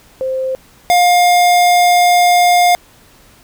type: tone pair in turn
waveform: sine / square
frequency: 523.3 / 708.8 Hz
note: C5 / F5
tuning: 0 / +25 cents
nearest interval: perfect fourth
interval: 525 cents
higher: second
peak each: -15 / -8 dBFS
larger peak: second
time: 0.21-0.55 / 0.9-2.75 s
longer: second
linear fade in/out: 0 ms
effects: pink hiss -46 dBFS RMS until 3.43 s